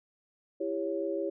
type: chord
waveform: sine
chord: C# diminished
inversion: first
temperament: just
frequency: 332.6 / 399.1 / 554.4 Hz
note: E4 / G4 / C#5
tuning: +16 / +31 / 0 cents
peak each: -34 dBFS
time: 0.6-1.3 s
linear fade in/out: 10 ms
effects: none